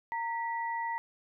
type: tone pair together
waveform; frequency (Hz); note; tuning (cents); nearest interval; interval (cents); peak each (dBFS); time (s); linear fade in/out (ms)
sine; 923.1 / 1953; A#5 / B6; -17 / -20; octave + minor second; 1297; -32 / -38; 0.12-0.98; 0
effects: none